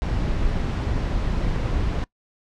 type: noise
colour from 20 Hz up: brown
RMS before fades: -23 dBFS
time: 0.02-2.04 s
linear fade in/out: 0 ms
effects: noise-tail reverb RT60 0.1 s tail -22 dB re dry + low-pass 5000 Hz 12 dB/octave